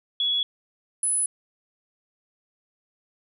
sine tone pair in turn, 3373 / 10083 Hz, G#7 / D#9, +26 / +22 cents, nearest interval octave + perfect fifth, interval 1896 cents, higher second, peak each -21 dBFS, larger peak neither, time 0.2-0.43 / 1.03-1.26 s, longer neither, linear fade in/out 2 ms, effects none

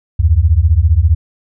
sine beating tone pair, 73.42 / 88.42 Hz, D2 / F2, 0 / +22 cents, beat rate 15 Hz, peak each -10 dBFS, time 0.19-1.15 s, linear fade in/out 10 ms, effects none

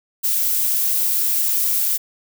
violet noise, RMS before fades -19 dBFS, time 0.23-1.98 s, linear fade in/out 20 ms, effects none

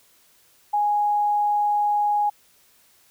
sine tone, 829 Hz, G#5, 3 cents flat, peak -18 dBFS, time 0.73-2.3 s, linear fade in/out 10 ms, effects white hiss -58 dBFS RMS until 3.1 s

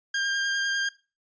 sawtooth tone with vibrato, 1603 Hz, G6, 38 cents sharp, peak -21 dBFS, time 0.14-0.89 s, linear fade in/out 5 ms, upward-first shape sine, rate 10 Hz, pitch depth 14 cents each way, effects noise-tail reverb RT60 0.3 s tail -19 dB re dry + resampled to 16000 Hz

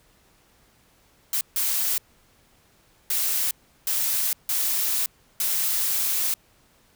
blue noise bursts at uneven times, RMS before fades -24 dBFS, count 6, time 1.33-1.41 / 1.56-1.98 / 3.1-3.51 / 3.87-4.33 / 4.49-5.06 / 5.4-6.34 s, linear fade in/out 2 ms, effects pink hiss -60 dBFS RMS until 6.95 s

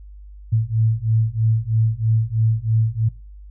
sine beating tone pair, 110 / 113.1 Hz, A2 / A2, 0 / +48 cents, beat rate 3.1 Hz, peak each -19 dBFS, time 0.52-3.09 s, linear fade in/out 10 ms, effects noise-tail reverb RT60 0.3 s tail -20 dB re dry + added 50 Hz sine -37 dBFS peak until 3.5 s

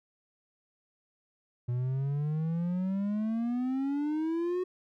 triangle exponential sweep, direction up, 120 to 370 Hz, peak -26 dBFS, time 1.68-4.64 s, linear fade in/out 10 ms, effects none

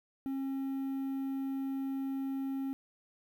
triangle tone, 270 Hz, C#4, 45 cents flat, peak -31 dBFS, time 0.26-2.73 s, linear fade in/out 0 ms, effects 10-bit

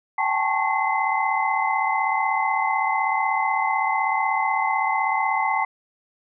sine tone cluster, 775 / 856 / 892 / 1094 / 2052 Hz, G5 / A5 / A5 / C#6 / C7, -20 / -48 / +23 / -23 / -34 cents, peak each -26 dBFS, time 0.18-5.65 s, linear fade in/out 5 ms, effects none

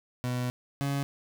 30% pulse tone pair in turn, 124.3 / 140.05 Hz, B2 / C#3, +12 / +18 cents, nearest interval major second, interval 206 cents, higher second, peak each -26 / -25 dBFS, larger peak second, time 0.24-0.5 / 0.81-1.03 s, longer first, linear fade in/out 0 ms, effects 10-bit

